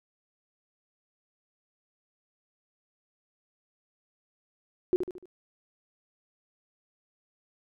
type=tone with echo; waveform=sine; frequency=362.5 Hz; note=F#4; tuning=35 cents flat; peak=-19 dBFS; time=4.93-4.96 s; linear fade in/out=0 ms; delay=74 ms; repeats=4; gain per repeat=-7 dB; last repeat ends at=5.256 s; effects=none